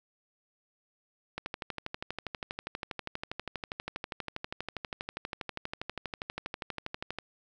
click train, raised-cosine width 0.3 ms, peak -19 dBFS, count 73, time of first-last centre 1.38-7.186 s, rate 12.4 Hz, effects none

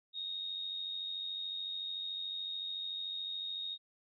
sine tone with amplitude modulation, 3729 Hz, A#7, in tune, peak -35 dBFS, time 0.13-3.78 s, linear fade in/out 50 ms, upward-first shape sine, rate 93.7 Hz, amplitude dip 50%, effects none

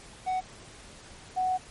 triangle / sine tone pair in turn, 745 / 742.4 Hz, F#5 / F#5, +12 / +6 cents, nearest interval unison, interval 6 cents, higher first, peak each -24 dBFS, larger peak neither, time 0.26-0.41 / 1.36-1.58 s, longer second, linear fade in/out 20 ms, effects pink hiss -49 dBFS RMS until 1.7 s + MP3 48 kbps

